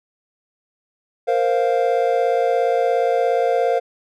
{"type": "chord", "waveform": "triangle", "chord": "Bb suspended second", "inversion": "none", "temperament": "equal", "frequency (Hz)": [466.2, 523.3, 698.5], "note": ["Bb4", "C5", "F5"], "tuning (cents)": [0, 0, 0], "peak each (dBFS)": -18, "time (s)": [1.27, 3.8], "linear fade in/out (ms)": 20, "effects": []}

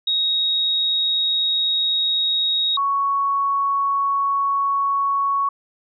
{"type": "tone pair in turn", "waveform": "sine", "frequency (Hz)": [3772, 1112.1], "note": ["A#7", "C#6"], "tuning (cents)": [20, 5], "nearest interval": "octave + major sixth", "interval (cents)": 2115, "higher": "first", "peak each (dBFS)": -17, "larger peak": "neither", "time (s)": [[0.07, 2.77], [2.77, 5.49]], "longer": "second", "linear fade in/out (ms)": 5, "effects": []}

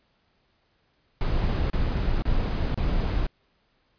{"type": "noise bursts", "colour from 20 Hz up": "brown", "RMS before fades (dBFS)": -24, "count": 4, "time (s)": [1.21, 3.266], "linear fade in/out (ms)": 0, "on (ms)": 490, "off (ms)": 32, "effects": ["pink hiss -68 dBFS RMS until 3.98 s", "resampled to 11025 Hz"]}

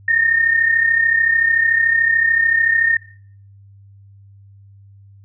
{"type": "tone pair together", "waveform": "sine", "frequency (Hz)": [1799, 1832.6], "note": ["A6", "A#6"], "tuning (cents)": [38, -30], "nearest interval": "unison", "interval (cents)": 32, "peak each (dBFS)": [-20, -13], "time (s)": [0.08, 2.97], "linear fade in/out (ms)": 5, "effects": ["noise-tail reverb RT60 0.6 s tail -21 dB re dry", "added 99 Hz sine -42 dBFS peak until 5.24 s"]}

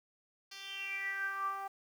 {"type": "tone with band-pass filter sweep", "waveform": "10% pulse", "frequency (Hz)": 392, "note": "G4", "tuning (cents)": 0, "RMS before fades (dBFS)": -39, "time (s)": [0.51, 1.68], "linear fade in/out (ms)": 10, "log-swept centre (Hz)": [4200, 870], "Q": 8.5, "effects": ["10-bit"]}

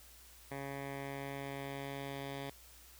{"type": "tone with low-pass filter sweep", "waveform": "10% pulse", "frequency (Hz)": 138.59, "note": "C#3", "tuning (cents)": 0, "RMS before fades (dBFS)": -43, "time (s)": [0.51, 2.5], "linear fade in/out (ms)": 5, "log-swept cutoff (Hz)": [2000, 3600], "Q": 1.6, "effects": ["added 60 Hz sine -61 dBFS peak until 2.99 s", "white hiss -59 dBFS RMS until 2.99 s"]}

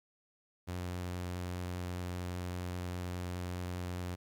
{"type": "tone with vibrato", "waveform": "sawtooth", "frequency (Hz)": 89.5, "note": "F2", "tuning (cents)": 43, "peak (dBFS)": -33, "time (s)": [0.67, 4.16], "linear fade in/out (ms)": 20, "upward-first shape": "triangle", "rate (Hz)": 13, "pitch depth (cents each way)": 9, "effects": ["12-bit"]}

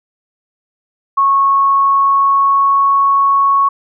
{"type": "tone with pitch glide", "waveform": "sine", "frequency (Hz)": [1100, 1107], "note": ["C#6", "C#6"], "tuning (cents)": [-14, -3], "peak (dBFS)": -8, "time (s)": [1.17, 3.69], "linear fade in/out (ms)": 10, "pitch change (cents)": 11, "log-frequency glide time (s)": [1.41, 2.92], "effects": []}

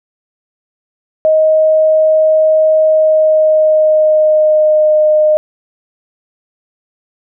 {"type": "tone with pitch glide", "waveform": "sine", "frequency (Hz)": [627, 613], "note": ["D#5", "D#5"], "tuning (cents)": [13, -26], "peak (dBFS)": -6, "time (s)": [1.25, 5.37], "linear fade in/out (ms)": 0, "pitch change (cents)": -39, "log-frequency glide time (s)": [2.81, 5.03], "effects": []}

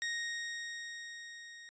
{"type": "tone with level ramp", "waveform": "sawtooth", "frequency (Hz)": 1868, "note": "A#6", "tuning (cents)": 3, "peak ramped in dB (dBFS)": [-30, -46], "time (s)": [0.02, 1.69], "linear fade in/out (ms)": 0, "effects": ["resampled to 16000 Hz"]}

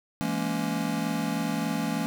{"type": "chord", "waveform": "square", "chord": "A# half-diminished seventh", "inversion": "second", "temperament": "just", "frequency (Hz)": [167.82, 209.8, 233.1, 279.7], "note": ["E3", "G#3", "A#3", "C#4"], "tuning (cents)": [31, 18, 0, 16], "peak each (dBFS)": -33, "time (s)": [0.21, 2.06], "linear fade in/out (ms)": 0, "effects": []}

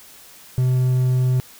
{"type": "tone with hard clipping", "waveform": "triangle", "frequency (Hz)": 127.6, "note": "C3", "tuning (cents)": -43, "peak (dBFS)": -16, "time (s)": [0.58, 1.4], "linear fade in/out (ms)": 0, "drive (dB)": 6, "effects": ["white hiss -45 dBFS RMS until 1.59 s"]}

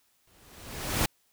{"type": "noise with exponential growth", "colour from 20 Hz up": "pink", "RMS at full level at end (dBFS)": -24, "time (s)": [0.27, 1.06], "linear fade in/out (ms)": 5, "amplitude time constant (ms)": 170, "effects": ["white hiss -69 dBFS RMS until 1.32 s"]}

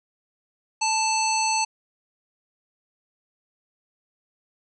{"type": "harmonic tone", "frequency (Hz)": 880, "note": "A5", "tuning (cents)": 0, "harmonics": [1, 3, 5, 7, 9], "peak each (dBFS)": [-23, -28, -29, -28, -32], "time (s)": [0.81, 1.65], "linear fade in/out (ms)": 10, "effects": []}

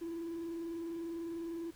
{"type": "tone with vibrato", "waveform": "triangle", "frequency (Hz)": 334.1, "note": "E4", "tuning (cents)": 23, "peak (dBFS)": -35, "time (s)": [0.01, 1.71], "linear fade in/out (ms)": 10, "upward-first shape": "square", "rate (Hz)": 20, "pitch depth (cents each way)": 32, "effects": ["tanh soft clip ceiling -33 dBFS", "pink hiss -61 dBFS RMS until 1.75 s"]}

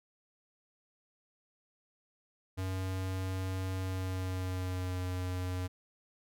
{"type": "tone with pitch glide", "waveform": "square", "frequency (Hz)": [94, 91.27], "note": ["F#2", "F#2"], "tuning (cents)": [28, -23], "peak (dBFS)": -34, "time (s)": [2.57, 5.68], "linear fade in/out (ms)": 20, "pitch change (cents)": -51, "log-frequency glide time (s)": [3.75, 5.01], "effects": []}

